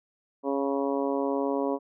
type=harmonic tone; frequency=138.59 Hz; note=C#3; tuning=in tune; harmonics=2 / 3 / 4 / 5 / 6 / 7 / 8; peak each=-29 / -30 / -31 / -36 / -42 / -35 / -42 dBFS; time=0.43-1.79 s; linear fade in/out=50 ms; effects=none